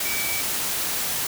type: tone in noise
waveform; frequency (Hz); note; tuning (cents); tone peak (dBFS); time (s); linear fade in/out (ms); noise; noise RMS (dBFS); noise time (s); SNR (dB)
sine; 2293; D7; -42; -29; 0.05-0.41; 5; white; -26; 0-1.27; -6
effects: none